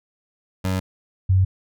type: tone pair in turn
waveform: 25% pulse / sine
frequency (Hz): 93.8 / 94.16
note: F#2 / F#2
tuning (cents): +24 / +31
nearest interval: unison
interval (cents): 7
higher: second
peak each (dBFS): -17 / -13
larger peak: second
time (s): 0.64-0.8 / 1.29-1.45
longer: neither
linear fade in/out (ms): 10
effects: none